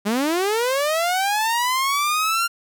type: linear sweep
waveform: sawtooth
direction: up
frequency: 196 to 1396.9 Hz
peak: -15 dBFS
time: 0.05-2.48 s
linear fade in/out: 20 ms
effects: none